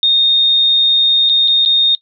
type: tone with dropouts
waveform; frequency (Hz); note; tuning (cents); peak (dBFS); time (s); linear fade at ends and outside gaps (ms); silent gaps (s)
sine; 3685; A#7; -21; -8; 0.03-1.95; 1; 1.292-1.296 / 1.477-1.481 / 1.651-1.659
effects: noise-tail reverb RT60 0.1 s tail -20 dB re dry